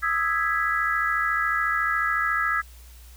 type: chord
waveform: sine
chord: E major seventh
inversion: third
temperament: equal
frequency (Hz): 1244.5 / 1318.5 / 1661.2 / 1975.5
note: D#6 / E6 / G#6 / B6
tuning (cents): 0 / 0 / 0 / 0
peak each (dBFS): -29 / -26 / -25 / -29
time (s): 0.02-2.62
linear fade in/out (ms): 20
effects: added 60 Hz sine -44 dBFS peak until 3.16 s + white hiss -53 dBFS RMS until 3.16 s